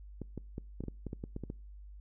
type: clicks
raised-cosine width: 3 ms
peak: -26 dBFS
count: 12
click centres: 0.217 / 0.377 / 0.581 / 0.806 / 0.838 / 0.883 / 1.067 / 1.131 / 1.239 / 1.364 / 1.437 / 1.501 s
effects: noise-tail reverb RT60 0.4 s tail -26 dB re dry + added 50 Hz sine -47 dBFS peak until 2 s